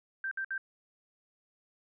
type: tone bursts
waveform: sine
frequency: 1568 Hz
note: G6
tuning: in tune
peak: -32 dBFS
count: 3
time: 0.24-0.579 s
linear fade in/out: 2 ms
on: 73 ms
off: 60 ms
effects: none